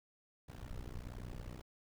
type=noise with amplitude modulation; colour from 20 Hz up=brown; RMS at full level=-42 dBFS; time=0.48-1.62 s; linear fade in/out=10 ms; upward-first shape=sine; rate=61.3 Hz; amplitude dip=100%; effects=none